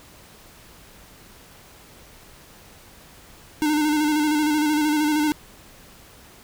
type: tone with vibrato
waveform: square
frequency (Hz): 302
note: D4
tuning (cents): +48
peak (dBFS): -19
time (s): 3.62-5.32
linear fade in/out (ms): 0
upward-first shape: square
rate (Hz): 13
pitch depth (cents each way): 33
effects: pink hiss -48 dBFS RMS until 6.43 s